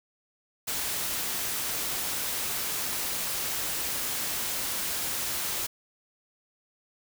white noise, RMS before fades -31 dBFS, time 0.67-5.67 s, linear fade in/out 10 ms, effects none

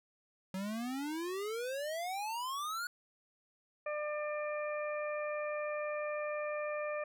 square exponential sweep, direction up, 185 to 1471 Hz, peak -37 dBFS, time 0.54-2.87 s, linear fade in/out 2 ms
harmonic tone, 598 Hz, D5, 31 cents sharp, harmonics 1 / 2 / 3 / 4, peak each -36 / -43 / -46 / -46 dBFS, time 3.86-7.04 s, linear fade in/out 5 ms
effects none

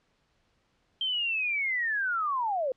sine linear sweep, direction down, 3160 to 492.6 Hz, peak -26 dBFS, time 1.01-2.72 s, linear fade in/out 2 ms, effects pink hiss -71 dBFS RMS until 2.76 s + low-pass 5000 Hz 12 dB/octave

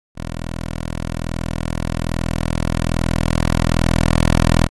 10% pulse tone with level ramp, 41.2 Hz, E1, in tune, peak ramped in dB -17 to -3 dBFS, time 0.15-4.69 s, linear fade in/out 50 ms, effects AAC 32 kbps

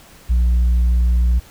sine tone, 60.1 Hz, B1, 46 cents flat, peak -9 dBFS, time 0.29-1.4 s, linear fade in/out 20 ms, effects tanh soft clip ceiling -11 dBFS + pink hiss -45 dBFS RMS until 1.5 s

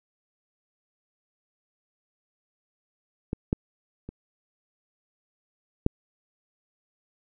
clicks, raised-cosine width 3 ms, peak -15 / -10 / -24 / -7 dBFS, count 4, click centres 3.331 / 3.529 / 4.09 / 5.864 s, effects none

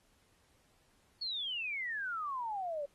sine exponential sweep, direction down, 4435 to 554.4 Hz, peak -35 dBFS, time 1.21-2.86 s, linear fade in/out 10 ms, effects pink hiss -71 dBFS RMS until 2.94 s + AAC 32 kbps

